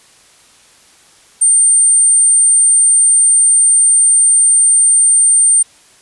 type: tone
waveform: sine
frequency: 8870 Hz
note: C#9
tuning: in tune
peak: -6 dBFS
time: 1.41-5.63 s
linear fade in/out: 10 ms
effects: white hiss -46 dBFS RMS until 6.01 s + resampled to 24000 Hz